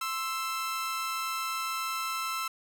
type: tone pair together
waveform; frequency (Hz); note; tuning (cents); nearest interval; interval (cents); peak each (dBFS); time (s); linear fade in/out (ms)
sawtooth; 1049 / 1321.7; C6 / E6; +4 / +4; major third; 400; -34 / -28; 0.01-2.48; 5
effects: none